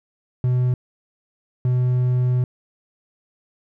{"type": "tone bursts at uneven times", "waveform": "triangle", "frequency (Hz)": 125.3, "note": "B2", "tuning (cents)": 25, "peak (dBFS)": -14, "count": 2, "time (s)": [[0.44, 0.74], [1.65, 2.44]], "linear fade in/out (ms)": 2, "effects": []}